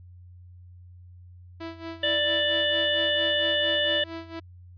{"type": "tone with tremolo", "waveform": "sawtooth", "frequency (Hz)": 329.6, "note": "E4", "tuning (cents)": 0, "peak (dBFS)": -29, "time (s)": [1.6, 4.4], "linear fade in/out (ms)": 10, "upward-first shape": "sine", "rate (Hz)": 4.4, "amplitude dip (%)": 80}
{"type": "harmonic tone", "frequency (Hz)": 589, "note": "D5", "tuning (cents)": 5, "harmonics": [1, 3, 5, 6], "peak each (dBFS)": [-27, -28, -26, -29], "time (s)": [2.03, 4.04], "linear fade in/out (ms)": 5}
{"effects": ["added 89 Hz sine -45 dBFS peak until 4.77 s", "resampled to 11025 Hz"]}